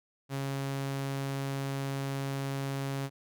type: tone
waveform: sawtooth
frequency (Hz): 137.2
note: C#3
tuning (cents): -17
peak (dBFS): -28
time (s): 0.29-3.1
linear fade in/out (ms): 50
effects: none